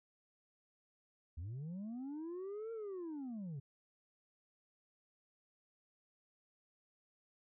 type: linear two-way sweep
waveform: sine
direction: up then down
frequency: 74.4 to 461.6 to 128.9 Hz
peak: -39 dBFS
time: 1.37-3.6 s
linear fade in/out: 10 ms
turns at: 2.72 s
effects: tanh soft clip ceiling -41 dBFS